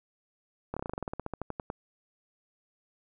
slowing click train, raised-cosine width 1 ms, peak -20 dBFS, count 18, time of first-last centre 0.74-1.701 s, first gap 26 ms, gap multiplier 1.09, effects none

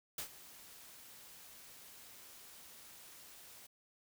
white noise with ADSR envelope, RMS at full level -40 dBFS, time 0.18-3.67 s, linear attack 3 ms, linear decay 92 ms, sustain -16 dB, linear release 11 ms, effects none

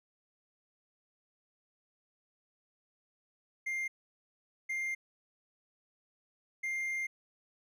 triangle tone bursts at uneven times, 2107 Hz, C7, 12 cents sharp, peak -31 dBFS, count 3, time 3.66-3.88 / 4.69-4.95 / 6.63-7.07 s, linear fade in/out 10 ms, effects none

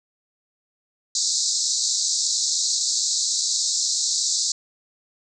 white band-pass noise, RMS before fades -23 dBFS, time 1.15-4.52 s, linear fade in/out 2 ms, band 3900 to 7800 Hz, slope 96 dB/octave, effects none

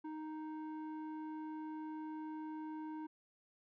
square tone with low-pass filter, 311.1 Hz, D#4, in tune, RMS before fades -45 dBFS, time 0.04-3.07 s, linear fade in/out 10 ms, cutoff 1000 Hz, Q 1.3, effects none

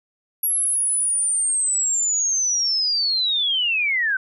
sine linear sweep, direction down, 11380 to 1498 Hz, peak -18 dBFS, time 0.43-4.17 s, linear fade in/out 5 ms, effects none

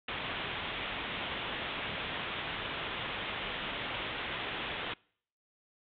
white low-pass noise, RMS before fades -38 dBFS, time 0.08-4.94 s, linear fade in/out 5 ms, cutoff 3600 Hz, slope 96 dB/octave, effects noise-tail reverb RT60 0.6 s tail -26 dB re dry

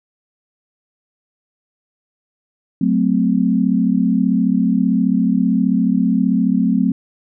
sine chord, F# diminished, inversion none, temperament equal with one note detuned, 185 / 220 / 258.5 Hz, F#3 / A3 / C4, 0 / 0 / -21 cents, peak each -17 dBFS, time 2.81-6.92 s, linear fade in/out 5 ms, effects none

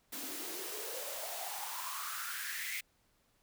white noise with high-pass filter sweep, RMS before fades -41 dBFS, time 0.12-2.81 s, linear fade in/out 10 ms, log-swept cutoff 250 to 2200 Hz, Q 7.2, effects pink hiss -73 dBFS RMS until 3.42 s

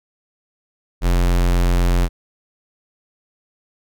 square tone, 44 Hz, F1, 14 cents sharp, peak -14 dBFS, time 1.01-2.09 s, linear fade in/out 50 ms, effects none

